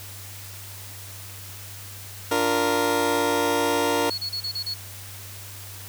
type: chord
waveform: 20% pulse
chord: Bb major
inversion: first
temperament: just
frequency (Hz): 291.4 / 349.6 / 466.2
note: D4 / F4 / Bb4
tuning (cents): -13 / +2 / 0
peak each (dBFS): -21 / -23 / -18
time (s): 2.31-4.1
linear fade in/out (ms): 5
type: tone bursts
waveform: sine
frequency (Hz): 4365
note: C#8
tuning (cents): -28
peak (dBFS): -26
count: 6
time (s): 4.1-4.742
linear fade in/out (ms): 10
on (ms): 82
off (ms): 30
effects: added 98 Hz sine -41 dBFS peak until 5.88 s + white hiss -41 dBFS RMS until 5.88 s